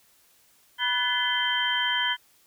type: tone cluster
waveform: sine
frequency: 979 / 1494 / 1729 / 2026 / 3127 Hz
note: B5 / F#6 / A6 / B6 / G7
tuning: -15 / +16 / -31 / +44 / -5 cents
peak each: -30 / -31 / -30 / -32 / -26 dBFS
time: 0.78-2.17 s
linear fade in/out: 50 ms
effects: white hiss -61 dBFS RMS until 2.46 s